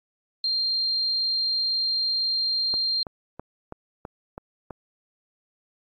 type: tone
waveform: sine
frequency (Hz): 4186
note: C8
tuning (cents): 0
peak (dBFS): -22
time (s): 0.44-3.03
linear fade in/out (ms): 2
type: click train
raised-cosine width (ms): 1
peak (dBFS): -21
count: 7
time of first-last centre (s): 2.74-4.707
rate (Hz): 3.05
effects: AAC 48 kbps